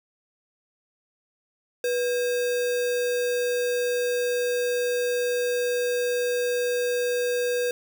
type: tone with sample-and-hold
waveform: sine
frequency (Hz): 488.9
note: B4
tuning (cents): -18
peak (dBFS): -22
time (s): 1.84-7.71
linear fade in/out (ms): 2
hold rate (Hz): 2100
effects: none